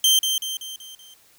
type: tone with echo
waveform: sawtooth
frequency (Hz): 3136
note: G7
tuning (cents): 0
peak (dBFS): -11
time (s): 0.04-0.19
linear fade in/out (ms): 2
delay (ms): 190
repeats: 5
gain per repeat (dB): -6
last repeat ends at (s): 1.14
effects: white hiss -56 dBFS RMS until 1.38 s